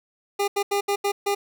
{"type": "tone bursts at uneven times", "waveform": "25% pulse", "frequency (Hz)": 403.4, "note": "G4", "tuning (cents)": 50, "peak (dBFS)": -17, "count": 6, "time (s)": [[0.39, 0.48], [0.56, 0.63], [0.71, 0.81], [0.88, 0.96], [1.04, 1.12], [1.26, 1.35]], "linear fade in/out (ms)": 10, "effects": []}